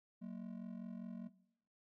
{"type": "ring-modulated tone", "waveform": "triangle", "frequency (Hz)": 209.5, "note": "G#3", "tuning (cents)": 15, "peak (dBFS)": -39, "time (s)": [0.21, 1.29], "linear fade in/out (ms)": 20, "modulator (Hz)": 22.5, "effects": ["noise-tail reverb RT60 0.8 s tail -21 dB re dry"]}